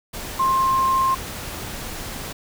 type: tone in noise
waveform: sine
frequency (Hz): 1058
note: C6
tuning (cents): +19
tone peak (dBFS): -16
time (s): 0.39-1.15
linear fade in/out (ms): 10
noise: pink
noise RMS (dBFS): -32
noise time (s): 0.13-2.33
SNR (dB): +13
effects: none